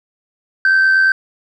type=tone with amplitude modulation; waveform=sine; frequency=1552 Hz; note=G6; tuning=18 cents flat; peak=-5 dBFS; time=0.65-1.12 s; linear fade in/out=2 ms; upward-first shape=sine; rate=88.7 Hz; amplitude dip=45%; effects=tanh soft clip ceiling -7 dBFS